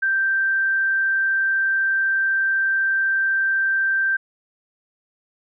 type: tone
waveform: sine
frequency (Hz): 1568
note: G6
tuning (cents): 0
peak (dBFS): -17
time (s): 0.02-4.17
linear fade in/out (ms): 10
effects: none